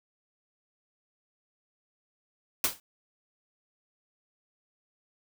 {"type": "noise with exponential decay", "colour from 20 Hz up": "white", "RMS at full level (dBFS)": -22, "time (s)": [2.64, 2.8], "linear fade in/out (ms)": 1, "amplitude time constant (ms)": 34, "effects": []}